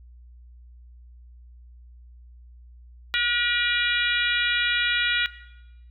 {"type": "harmonic tone", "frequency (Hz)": 480, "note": "B4", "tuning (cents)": -49, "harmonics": [3, 4, 5, 6, 7, 8], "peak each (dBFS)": [-26, -27, -28, -29, -29, -30], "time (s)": [3.14, 5.26], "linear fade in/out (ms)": 0, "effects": ["noise-tail reverb RT60 1.0 s tail -17 dB re dry", "added 60 Hz sine -45 dBFS peak until 5.9 s"]}